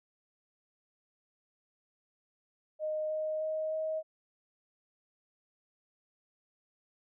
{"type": "tone with pitch steps", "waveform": "sine", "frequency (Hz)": [618, 622, 627, 631], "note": ["D#5", "D#5", "D#5", "D#5"], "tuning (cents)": [-12, -1, 13, 24], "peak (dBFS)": -31, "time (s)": [2.79, 4.03], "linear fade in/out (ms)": 50, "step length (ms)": 310, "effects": []}